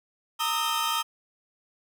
40% pulse tone cluster, 920 / 1230 / 1292 / 3149 Hz, A#5 / D#6 / E6 / G7, -23 / -20 / -35 / +7 cents, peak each -30 dBFS, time 0.39-1.03 s, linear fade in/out 20 ms, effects none

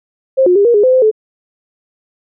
sine tone with pitch steps, 529 / 359.4 / 403.1 / 474 / 413.2 / 512 / 516 / 433.4 Hz, C5 / F4 / G4 / A#4 / G#4 / C5 / C5 / A4, +19 / +50 / +48 / +29 / -9 / -38 / -24 / -26 cents, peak -6 dBFS, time 0.37-1.114 s, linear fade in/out 20 ms, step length 93 ms, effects none

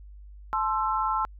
sine tone cluster, 868 / 1050 / 1332 Hz, A5 / C6 / E6, -24 / +6 / +18 cents, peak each -28 dBFS, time 0.53-1.25 s, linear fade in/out 0 ms, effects added 50 Hz sine -43 dBFS peak until 1.39 s

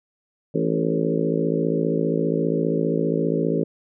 harmonic tone with a mistuned harmonic, 55 Hz, A1, in tune, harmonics 3 / 4 / 5 / 6 / 7 / 8 / 9 / 10, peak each -25 / -29 / -26 / -29 / -27 / -26 / -31 / -32 dBFS, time 0.54-3.64 s, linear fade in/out 10 ms, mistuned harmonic 8, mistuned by +24 cents, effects none

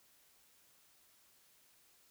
silence, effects white hiss -68 dBFS RMS until 2.1 s

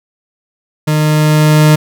40% pulse tone with level ramp, 152.9 Hz, D#3, 30 cents flat, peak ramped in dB -9 to -3 dBFS, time 0.87-1.76 s, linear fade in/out 10 ms, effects none

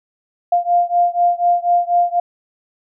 sine beating tone pair, 698.5 / 702.6 Hz, F5 / F5, 0 / +10 cents, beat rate 4.1 Hz, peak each -15 / -16 dBFS, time 0.52-2.2 s, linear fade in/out 5 ms, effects none

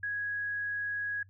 sine tone, 1661.2 Hz, G#6, in tune, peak -31 dBFS, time 0.03-1.23 s, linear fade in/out 5 ms, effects noise-tail reverb RT60 0.1 s tail -22 dB re dry + added 96 Hz sine -55 dBFS peak until 1.29 s

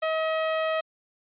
sawtooth tone, 637 Hz, D#5, 41 cents sharp, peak -20 dBFS, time 0.02-0.81 s, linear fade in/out 10 ms, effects resampled to 8000 Hz

